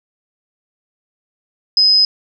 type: tone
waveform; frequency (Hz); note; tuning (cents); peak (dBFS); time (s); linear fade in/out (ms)
sine; 5050; D#8; +25; -8; 1.77-2.05; 2
effects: none